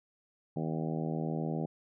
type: harmonic tone with a mistuned harmonic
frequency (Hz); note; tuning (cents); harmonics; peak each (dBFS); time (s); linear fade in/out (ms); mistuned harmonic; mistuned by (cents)
79.8; D#2; +44; 2 / 3 / 4 / 5 / 6 / 7 / 8 / 9 / 10; -34 / -38 / -40 / -42 / -44 / -45 / -46 / -47 / -48; 0.56-1.66; 5; 10; -27
effects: none